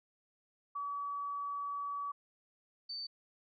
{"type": "tone pair in turn", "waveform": "sine", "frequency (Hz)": [1141, 4564], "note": ["C#6", "C#8"], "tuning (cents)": [50, 50], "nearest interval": "2 octaves", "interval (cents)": 2400, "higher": "second", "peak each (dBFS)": [-36, -39], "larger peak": "first", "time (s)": [[0.75, 2.12], [2.89, 3.07]], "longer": "first", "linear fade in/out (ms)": 10, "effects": []}